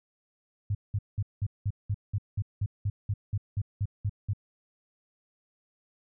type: tone bursts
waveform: sine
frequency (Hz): 101.7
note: G#2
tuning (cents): -36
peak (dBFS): -25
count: 16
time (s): 0.7-4.334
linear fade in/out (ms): 5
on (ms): 49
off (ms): 190
effects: none